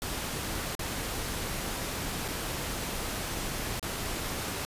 pink noise with dropouts, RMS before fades -34 dBFS, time 0.02-4.65 s, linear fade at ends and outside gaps 0 ms, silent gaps 0.751-0.793 / 2.281-2.285 / 3.795-3.828 s, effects resampled to 32000 Hz

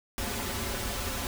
pink noise with comb filter, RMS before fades -33 dBFS, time 0.18-1.27 s, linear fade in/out 0 ms, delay 6.4 ms, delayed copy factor -0.95, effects none

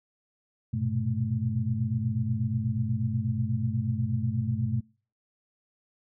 sine tone cluster, 98.7 / 118.9 / 127.1 / 217.3 Hz, G2 / A#2 / C3 / A3, +12 / +35 / -50 / -21 cents, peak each -32 / -29 / -32 / -32 dBFS, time 0.73-4.81 s, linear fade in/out 10 ms, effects noise-tail reverb RT60 0.4 s tail -25 dB re dry

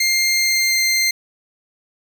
20% pulse tone with pitch glide, 2111 to 2094 Hz, C7 to C7, +15 to +1 cents, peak -10 dBFS, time 0-1.11 s, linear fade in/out 5 ms, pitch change -14 cents, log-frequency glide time 0.33-0.83 s, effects none

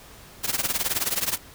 white noise with tremolo, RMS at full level -22 dBFS, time 0.43-1.38 s, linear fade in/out 20 ms, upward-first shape triangle, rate 19 Hz, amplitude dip 95%, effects pink hiss -47 dBFS RMS until 1.54 s

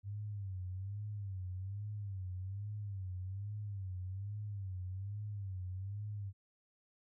sine tone with vibrato, 98 Hz, G2, in tune, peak -39 dBFS, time 0.03-6.33 s, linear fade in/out 50 ms, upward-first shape sine, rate 1.2 Hz, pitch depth 120 cents each way, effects none

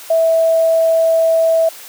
sine tone, 654 Hz, E5, 14 cents flat, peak -9 dBFS, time 0.1-1.69 s, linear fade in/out 5 ms, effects white hiss -35 dBFS RMS until 1.88 s + high-pass 400 Hz 12 dB/octave

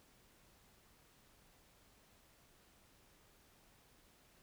silence, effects pink hiss -68 dBFS RMS until 4.42 s

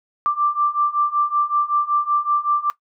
sine beating tone pair, 1174.7 / 1180 Hz, D6 / D6, 0 / +8 cents, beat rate 5.3 Hz, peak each -21 / -19 dBFS, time 0.26-2.7 s, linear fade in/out 0 ms, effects noise-tail reverb RT60 0.1 s tail -17 dB re dry

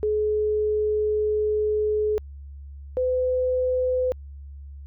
sine tone pair in turn, 425 / 507.5 Hz, G#4 / B4, +40 / +47 cents, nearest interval minor third, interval 307 cents, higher second, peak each -20 dBFS, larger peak neither, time 0.03-2.18 / 2.97-4.12 s, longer first, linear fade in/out 0 ms, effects added 70 Hz sine -37 dBFS peak until 4.86 s

